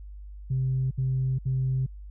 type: tone bursts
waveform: sine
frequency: 130.81 Hz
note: C3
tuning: in tune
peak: -22 dBFS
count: 3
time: 0.5-1.864 s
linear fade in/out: 10 ms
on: 410 ms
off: 67 ms
effects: tanh soft clip ceiling -19 dBFS + added 50 Hz sine -39 dBFS peak until 2.1 s